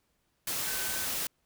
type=tone in noise; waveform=sine; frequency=1526 Hz; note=G6; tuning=47 cents flat; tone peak=-41 dBFS; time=0.67-1.05 s; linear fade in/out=2 ms; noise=white; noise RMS=-33 dBFS; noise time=0.47-1.27 s; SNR=-11 dB; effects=pink hiss -75 dBFS RMS until 1.45 s